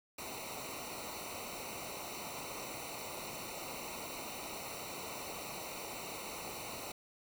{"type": "noise with comb filter", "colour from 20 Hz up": "pink", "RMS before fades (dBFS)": -44, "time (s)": [0.18, 6.92], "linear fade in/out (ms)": 5, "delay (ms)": 0.6, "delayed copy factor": -0.9, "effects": []}